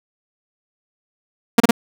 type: tone bursts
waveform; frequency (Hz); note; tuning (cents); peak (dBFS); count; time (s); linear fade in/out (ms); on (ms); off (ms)
sawtooth; 233.1; A#3; 0; -3; 3; 1.58-1.71; 5; 22; 32
effects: none